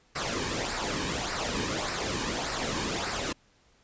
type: noise with flanger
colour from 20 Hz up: pink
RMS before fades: -31 dBFS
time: 0.15-3.33 s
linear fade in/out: 10 ms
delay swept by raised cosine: 0.3 to 1.5 ms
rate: 1.7 Hz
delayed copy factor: -0.6
effects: pink hiss -64 dBFS RMS until 3.83 s + resampled to 16000 Hz